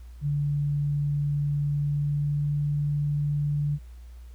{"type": "tone with pitch glide", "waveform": "sine", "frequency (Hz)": [145, 146.26], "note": ["D3", "D3"], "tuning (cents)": [-22, -7], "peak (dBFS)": -23, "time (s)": [0.21, 3.79], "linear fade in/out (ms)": 50, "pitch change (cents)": 15, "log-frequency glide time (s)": [1.74, 2.59], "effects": ["added 60 Hz sine -41 dBFS peak until 4.34 s", "pink hiss -62 dBFS RMS until 4.34 s"]}